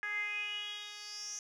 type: tone with band-pass filter sweep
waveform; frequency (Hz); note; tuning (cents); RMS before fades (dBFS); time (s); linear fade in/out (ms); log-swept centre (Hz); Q
10% pulse; 415.3; G#4; 0; -40; 0.03-1.39; 0; 1800 to 6200; 8.4
effects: none